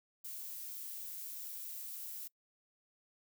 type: noise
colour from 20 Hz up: violet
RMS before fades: -45 dBFS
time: 0.24-2.28 s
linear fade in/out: 10 ms
effects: noise-tail reverb RT60 0.1 s tail -23 dB re dry